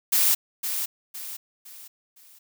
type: noise with echo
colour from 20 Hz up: blue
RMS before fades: -20 dBFS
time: 0.12-0.35 s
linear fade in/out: 10 ms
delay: 510 ms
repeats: 4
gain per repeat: -8 dB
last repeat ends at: 2.39 s
effects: none